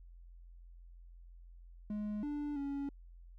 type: tone with pitch steps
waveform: triangle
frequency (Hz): 209.6 / 293 / 280.4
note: G#3 / D4 / C#4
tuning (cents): +16 / -4 / +20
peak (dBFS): -34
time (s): 1.9-2.89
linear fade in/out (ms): 2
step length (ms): 330
effects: added 43 Hz sine -52 dBFS peak until 3.38 s